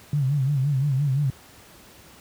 sine tone with vibrato, 138.59 Hz, C#3, in tune, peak -19 dBFS, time 0.13-1.3 s, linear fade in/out 2 ms, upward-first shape sine, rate 5.8 Hz, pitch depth 120 cents each way, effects pink hiss -49 dBFS RMS until 2.2 s + high-pass 60 Hz 12 dB/octave

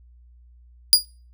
sawtooth tone with exponential decay, 4864 Hz, D#8, 40 cents flat, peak -3 dBFS, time 0.93-1.05 s, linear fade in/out 0 ms, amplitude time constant 25 ms, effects noise-tail reverb RT60 0.4 s tail -26 dB re dry + added 60 Hz sine -48 dBFS peak until 1.33 s

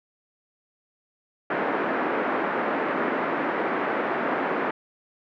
pink band-pass noise, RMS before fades -26 dBFS, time 1.5-4.71 s, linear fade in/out 5 ms, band 250 to 1900 Hz, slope 24 dB/octave, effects none

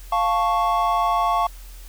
triangle chord, F augmented, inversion none, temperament equal, 698.5 / 880 / 1108.7 Hz, F5 / A5 / C#6, 0 / 0 / 0 cents, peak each -20 / -22 / -19 dBFS, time 0.12-1.47 s, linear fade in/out 5 ms, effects added 42 Hz sine -37 dBFS peak until 1.88 s + white hiss -48 dBFS RMS until 1.88 s

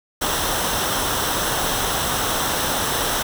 pink noise with comb filter, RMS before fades -22 dBFS, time 0.21-3.23 s, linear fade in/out 10 ms, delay 0.43 ms, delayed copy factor -0.55, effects none

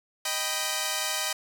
5% pulse chord, Eb augmented, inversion none, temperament equal, 622.3 / 784 / 987.8 Hz, Eb5 / G5 / B5, 0 / 0 / 0 cents, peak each -20 dBFS, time 0.25-1.33 s, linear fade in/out 5 ms, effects none

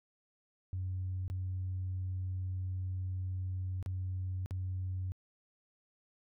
sine tone with dropouts, 92.7 Hz, F#2, 4 cents sharp, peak -33 dBFS, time 0.73-5.12 s, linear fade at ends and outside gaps 0 ms, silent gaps 1.28-1.3 / 3.827-3.861 / 4.46-4.509 s, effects tanh soft clip ceiling -30 dBFS

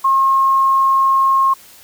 sine tone, 1076 Hz, C6, 48 cents sharp, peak -10 dBFS, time 0.04-1.54 s, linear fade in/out 10 ms, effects white hiss -43 dBFS RMS until 1.83 s

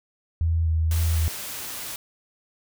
sine tone with vibrato, 81.3 Hz, E2, 23 cents flat, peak -19 dBFS, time 0.41-1.28 s, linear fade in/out 0 ms, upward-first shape square, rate 2 Hz, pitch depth 20 cents each way
white noise, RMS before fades -34 dBFS, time 0.91-1.96 s, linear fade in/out 2 ms
effects none

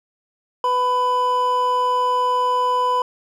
triangle tone pair together, 497.3 / 999 Hz, B4 / B5, +12 / +20 cents, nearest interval octave, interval 1208 cents, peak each -22 / -15 dBFS, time 0.64-3.02 s, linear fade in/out 2 ms, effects none

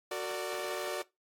sawtooth chord, Gb augmented, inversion none, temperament equal with one note detuned, 370 / 456 / 587.3 Hz, Gb4 / Bb4 / D5, 0 / -38 / 0 cents, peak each -34 / -36 / -34 dBFS, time 0.11-1.02 s, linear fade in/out 5 ms, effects noise-tail reverb RT60 0.2 s tail -19 dB re dry + AAC 48 kbps

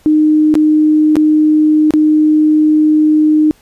sine tone with dropouts, 306.8 Hz, D#4, 24 cents flat, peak -6 dBFS, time 0.06-3.51 s, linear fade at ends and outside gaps 0 ms, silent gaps 0.541-0.553 / 1.156-1.167 / 1.907-1.937 s, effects pink hiss -49 dBFS RMS until 3.61 s + resampled to 32000 Hz

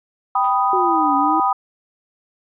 sine chord, G augmented, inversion none, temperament equal, 784 / 987.8 / 1244.5 Hz, G5 / B5 / D#6, 0 / 0 / 0 cents, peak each -19 dBFS, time 0.35-1.53 s, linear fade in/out 5 ms
white noise with exponential decay, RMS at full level -39 dBFS, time 0.44-0.7 s, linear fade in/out 0 ms, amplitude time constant 56 ms
sine linear two-way sweep, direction down then up, 378.9 to 277.2 to 326.2 Hz, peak -20 dBFS, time 0.73-1.4 s, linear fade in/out 2 ms, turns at 1.16 s
effects resampled to 8000 Hz

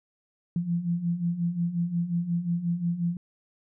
sine beating tone pair, 168.2 / 173.8 Hz, E3 / F3, +35 / -8 cents, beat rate 5.6 Hz, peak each -31 / -26 dBFS, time 0.56-3.17 s, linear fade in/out 2 ms, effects none

